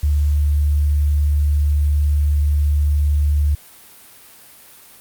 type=tone; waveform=sine; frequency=73.42 Hz; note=D2; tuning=in tune; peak=-13 dBFS; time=0.03-3.55 s; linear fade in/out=5 ms; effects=white hiss -44 dBFS RMS until 5 s + Opus 48 kbps